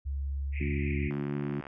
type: tone with pitch glide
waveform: sine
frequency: 69.3 to 76.89 Hz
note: C#2 to D#2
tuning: 0 to -20 cents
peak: -30 dBFS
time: 0.05-1.09 s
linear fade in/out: 20 ms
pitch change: +180 cents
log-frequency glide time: 0.52-0.71 s
type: band-pass noise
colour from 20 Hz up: white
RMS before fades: -42 dBFS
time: 0.52-1.13 s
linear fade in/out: 50 ms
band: 2000 to 2500 Hz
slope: 96 dB/octave
type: harmonic tone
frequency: 71.8 Hz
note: D2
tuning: 39 cents flat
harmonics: 2 / 3 / 4 / 5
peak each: -34 / -36 / -37 / -38 dBFS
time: 0.6-1.61 s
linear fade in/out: 10 ms
type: click train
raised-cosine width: 0.5 ms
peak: -28 dBFS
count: 40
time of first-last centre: 1.11-1.668 s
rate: 69.9 Hz
effects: none